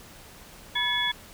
sine tone cluster, 975 / 1718 / 2191 / 3395 Hz, B5 / A6 / C#7 / G#7, -23 / -42 / -21 / +37 cents, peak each -32 / -29 / -33 / -26 dBFS, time 0.75-1.12 s, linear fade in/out 10 ms, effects pink hiss -48 dBFS RMS until 1.33 s

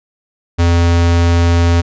square tone, 85.4 Hz, F2, 38 cents flat, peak -9 dBFS, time 0.58-1.82 s, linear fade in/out 20 ms, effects resampled to 16000 Hz

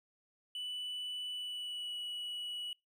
triangle tone with pitch glide, 2975 to 2936 Hz, F#7 to F#7, +9 to -14 cents, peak -37 dBFS, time 0.55-2.73 s, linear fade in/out 2 ms, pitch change -23 cents, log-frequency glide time 1.31-1.95 s, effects noise-tail reverb RT60 0.2 s tail -24 dB re dry

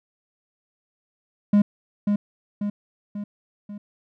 triangle tone with echo, 205.3 Hz, G#3, 20 cents flat, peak -11 dBFS, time 1.53-1.62 s, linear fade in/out 5 ms, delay 540 ms, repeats 4, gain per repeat -5 dB, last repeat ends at 3.78 s, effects none

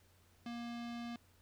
square tone with low-pass filter, 236.4 Hz, A#3, 24 cents sharp, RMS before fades -44 dBFS, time 0.46-1.16 s, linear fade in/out 2 ms, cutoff 4200 Hz, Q 1.4, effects added 89 Hz sine -68 dBFS peak until 1.41 s + pink hiss -70 dBFS RMS until 1.41 s

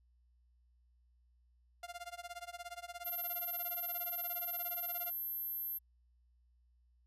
sawtooth tone with tremolo, 698.5 Hz, F5, in tune, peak -38 dBFS, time 1.83-5.11 s, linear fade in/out 2 ms, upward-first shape sine, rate 17 Hz, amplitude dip 95%
sine tone, 12680 Hz, G9, 19 cents sharp, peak -37 dBFS, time 3.04-5.79 s, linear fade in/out 20 ms
effects added 60 Hz sine -67 dBFS peak until 7.06 s + resampled to 32000 Hz

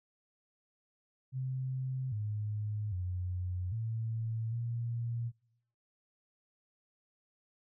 sine tone with pitch steps, 130.2 / 105.6 / 90.6 / 112.7 / 117.4 Hz, C3 / G#2 / F#2 / A2 / A#2, -8 / +29 / -36 / +42 / +13 cents, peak -33 dBFS, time 1.32-5.32 s, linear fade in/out 50 ms, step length 800 ms, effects noise-tail reverb RT60 0.9 s tail -26 dB re dry

